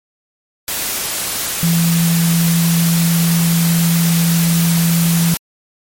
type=tone in noise; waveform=sine; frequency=167.9 Hz; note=E3; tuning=32 cents sharp; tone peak=-11 dBFS; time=1.63-5.34 s; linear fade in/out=0 ms; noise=white; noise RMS=-20 dBFS; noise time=0.68-5.37 s; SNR=+6 dB; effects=MP3 64 kbps